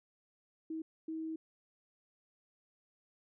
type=tone bursts at uneven times; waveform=sine; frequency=320 Hz; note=D#4; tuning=49 cents sharp; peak=-37 dBFS; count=2; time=0.7-0.82 / 1.08-1.36 s; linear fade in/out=5 ms; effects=none